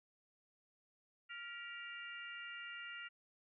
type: harmonic tone with a mistuned harmonic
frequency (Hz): 466.2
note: A#4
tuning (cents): 0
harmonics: 3 / 4 / 5 / 6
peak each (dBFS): -50 / -51 / -55 / -51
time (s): 1.29-3.09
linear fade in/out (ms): 20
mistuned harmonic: 4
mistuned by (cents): +58
effects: none